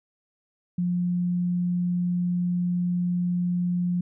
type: tone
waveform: sine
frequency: 177.1 Hz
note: F3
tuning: 24 cents sharp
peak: -22 dBFS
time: 0.78-4.01 s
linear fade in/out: 5 ms
effects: none